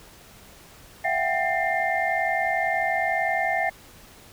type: tone cluster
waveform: sine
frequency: 665 / 736 / 787 / 1797 / 2100 Hz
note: E5 / F#5 / G5 / A6 / C7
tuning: +15 / -9 / +7 / +36 / +6 cents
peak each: -28 dBFS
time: 1.04-3.7 s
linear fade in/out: 10 ms
effects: pink hiss -49 dBFS RMS until 4.32 s